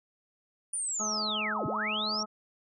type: linear two-way sweep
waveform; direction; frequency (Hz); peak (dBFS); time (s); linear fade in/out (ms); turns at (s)
sine; down then up; 9540 to 96.6 to 5720; -30; 0.73-2.23; 5; 1.66
type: harmonic tone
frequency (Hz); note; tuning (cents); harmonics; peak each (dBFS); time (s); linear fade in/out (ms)
213.3; G#3; +46; 1 / 2 / 3 / 4 / 5 / 6; -38 / -45 / -41 / -42 / -48 / -36; 0.99-2.26; 20
effects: none